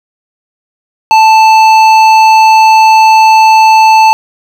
sine tone with hard clipping, 880 Hz, A5, in tune, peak -3 dBFS, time 1.11-4.13 s, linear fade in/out 0 ms, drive 11 dB, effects none

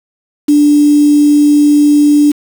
sine tone with quantisation, 293.7 Hz, D4, in tune, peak -4 dBFS, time 0.48-2.32 s, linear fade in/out 10 ms, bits 4, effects none

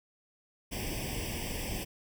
pink noise with comb filter, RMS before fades -36 dBFS, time 0.71-1.85 s, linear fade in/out 20 ms, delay 0.37 ms, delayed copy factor +1, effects none

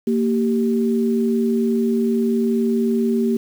sine tone pair together, 230.6 / 390 Hz, A#3 / G4, -19 / -9 cents, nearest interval major sixth, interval 910 cents, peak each -17 / -21 dBFS, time 0.07-3.37 s, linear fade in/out 5 ms, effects 7-bit

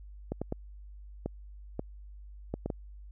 clicks, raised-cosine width 2 ms, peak -19 dBFS, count 8, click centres 0.32 / 0.416 / 0.524 / 1.26 / 1.794 / 2.54 / 2.66 / 2.702 s, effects added 50 Hz sine -45 dBFS peak until 3.11 s

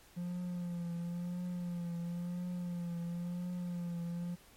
triangle tone with vibrato, 174.61 Hz, F3, in tune, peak -34 dBFS, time 0.16-4.36 s, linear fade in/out 20 ms, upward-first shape triangle, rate 0.97 Hz, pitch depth 45 cents each way, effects pink hiss -61 dBFS RMS until 4.56 s + MP3 64 kbps

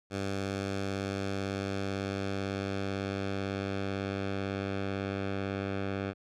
10% pulse tone with low-pass filter sweep, 98 Hz, G2, in tune, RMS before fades -34 dBFS, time 0.1-6.14 s, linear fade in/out 50 ms, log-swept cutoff 7000 to 2800 Hz, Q 0.88, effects none

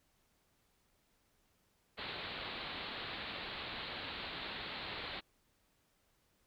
white low-pass noise, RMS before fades -44 dBFS, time 1.97-5.21 s, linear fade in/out 20 ms, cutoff 4300 Hz, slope 96 dB/octave, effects pink hiss -75 dBFS RMS until 6.46 s

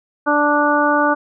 harmonic tone, 293.7 Hz, D4, in tune, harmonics 1 / 2 / 3 / 4 / 5, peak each -19 / -19 / -19 / -19 / -19 dBFS, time 0.26-1.15 s, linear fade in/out 20 ms, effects none

